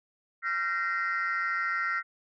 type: tone cluster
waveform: sine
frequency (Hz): 1370 / 1543 / 1870 / 2057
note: F6 / G6 / A#6 / C7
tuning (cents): -34 / -28 / +5 / -30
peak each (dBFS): -29 / -35 / -31 / -35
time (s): 0.42-2.03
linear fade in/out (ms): 50
effects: tanh soft clip ceiling -21 dBFS